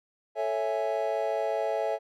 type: chord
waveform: triangle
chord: A major seventh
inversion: none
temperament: equal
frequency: 440 / 554.4 / 659.3 / 830.6 Hz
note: A4 / C#5 / E5 / G#5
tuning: 0 / 0 / 0 / 0 cents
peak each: -31 / -30 / -28 / -32 dBFS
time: 0.35-1.99 s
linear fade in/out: 50 ms
effects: none